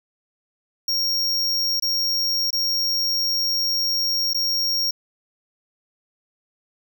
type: tone with dropouts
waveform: square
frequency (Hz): 5570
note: F8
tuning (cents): -5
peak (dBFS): -20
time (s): 0.88-4.91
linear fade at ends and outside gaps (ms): 5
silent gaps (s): 1.799-1.823 / 2.506-2.529 / 4.334-4.345
effects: none